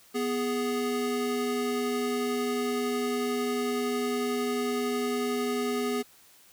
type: tone pair together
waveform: square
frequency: 246.5 / 414.5 Hz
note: B3 / G#4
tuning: -3 / -3 cents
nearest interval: major sixth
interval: 900 cents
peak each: -31 / -30 dBFS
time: 0.14-6.03 s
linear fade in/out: 20 ms
effects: white hiss -57 dBFS RMS until 6.52 s